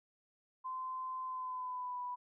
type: tone with pitch glide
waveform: sine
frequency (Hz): 1032 to 987.7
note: C6 to B5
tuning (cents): -24 to 0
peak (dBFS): -38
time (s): 0.64-2.16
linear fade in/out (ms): 20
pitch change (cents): -76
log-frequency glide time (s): 1.25-2
effects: none